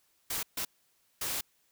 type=noise bursts at uneven times; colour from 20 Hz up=white; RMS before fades=-34 dBFS; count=3; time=0.3-0.43 / 0.57-0.65 / 1.21-1.41 s; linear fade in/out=5 ms; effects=white hiss -71 dBFS RMS until 1.71 s

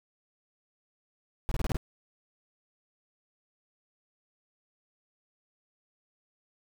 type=noise bursts; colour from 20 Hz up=brown; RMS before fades=-28 dBFS; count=6; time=1.49-1.769 s; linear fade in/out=0 ms; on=24 ms; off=27 ms; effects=none

